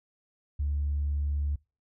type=tone; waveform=sine; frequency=72.3 Hz; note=D2; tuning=27 cents flat; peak=-25 dBFS; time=0.59-1.56 s; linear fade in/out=10 ms; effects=noise-tail reverb RT60 0.3 s tail -26 dB re dry + tanh soft clip ceiling -22 dBFS